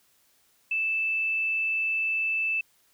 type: tone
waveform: sine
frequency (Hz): 2637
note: E7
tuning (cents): 0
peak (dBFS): -24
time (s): 0.71-2.61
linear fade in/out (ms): 5
effects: white hiss -65 dBFS RMS until 2.93 s